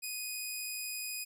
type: tone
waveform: 10% pulse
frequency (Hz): 2489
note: D#7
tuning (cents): 0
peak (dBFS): -28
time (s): 0.02-1.25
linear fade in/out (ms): 20
effects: none